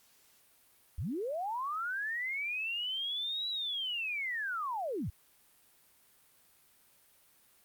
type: linear two-way sweep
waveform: sine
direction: up then down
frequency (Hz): 55 to 3951 to 55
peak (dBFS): -33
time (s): 0.98-5.1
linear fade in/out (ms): 5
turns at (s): 3.49
effects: white hiss -65 dBFS RMS until 7.64 s + Opus 48 kbps